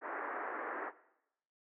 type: band-pass noise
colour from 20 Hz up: white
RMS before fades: -41 dBFS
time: 0.01-0.92 s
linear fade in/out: 50 ms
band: 290 to 1800 Hz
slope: 48 dB/octave
effects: noise-tail reverb RT60 0.8 s tail -17 dB re dry